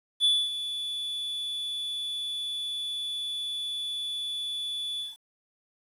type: tone with ADSR envelope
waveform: triangle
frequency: 3456 Hz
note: A7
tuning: 32 cents flat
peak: -17 dBFS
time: 0.2-5.17 s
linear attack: 44 ms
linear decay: 250 ms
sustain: -12 dB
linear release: 170 ms
effects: resampled to 32000 Hz + 9-bit